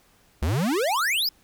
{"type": "exponential sweep", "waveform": "square", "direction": "up", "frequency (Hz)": [65.41, 5360], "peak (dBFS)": -22, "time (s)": [0.42, 1.29], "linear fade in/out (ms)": 5, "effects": ["pink hiss -60 dBFS RMS until 1.43 s"]}